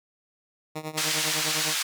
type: tone with tremolo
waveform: 10% pulse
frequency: 155.6 Hz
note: D#3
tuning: in tune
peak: -21 dBFS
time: 0.75-1.75 s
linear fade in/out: 10 ms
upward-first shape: triangle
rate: 9.9 Hz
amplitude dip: 90%
type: band-pass noise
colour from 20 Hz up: white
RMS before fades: -27 dBFS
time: 0.97-1.83 s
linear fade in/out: 10 ms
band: 1300 to 6400 Hz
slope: 12 dB/octave
effects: none